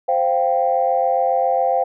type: chord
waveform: sine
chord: C suspended fourth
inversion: none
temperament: just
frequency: 523.3 / 697.7 / 784.9 Hz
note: C5 / F5 / G5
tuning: 0 / -2 / +2 cents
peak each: -19 dBFS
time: 0.08-1.84 s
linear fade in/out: 10 ms
effects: tanh soft clip ceiling -5 dBFS